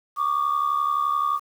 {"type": "tone pair together", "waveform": "sine", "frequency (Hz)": [1130, 1201.6], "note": ["C#6", "D6"], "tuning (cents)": [33, 39], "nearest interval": "minor second", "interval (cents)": 106, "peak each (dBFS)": -22, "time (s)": [0.16, 1.4], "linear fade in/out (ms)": 50, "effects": ["tanh soft clip ceiling -15 dBFS", "8-bit"]}